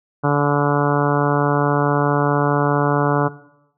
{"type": "harmonic tone", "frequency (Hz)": 144.6, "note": "D3", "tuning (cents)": -27, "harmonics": [1, 2, 3, 4, 5, 6, 7, 8, 9, 10], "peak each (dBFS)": [-18, -21, -23, -24, -25, -26, -26, -27, -28, -28], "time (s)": [0.23, 3.29], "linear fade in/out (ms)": 20, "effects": ["noise-tail reverb RT60 0.8 s tail -17 dB re dry"]}